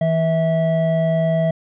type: tone pair together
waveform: triangle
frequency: 162.8 / 651.2 Hz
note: E3 / E5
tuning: -21 / -21 cents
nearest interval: 2 octaves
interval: 2400 cents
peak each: -16 dBFS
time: 0.01-1.51 s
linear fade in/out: 5 ms
effects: resampled to 8000 Hz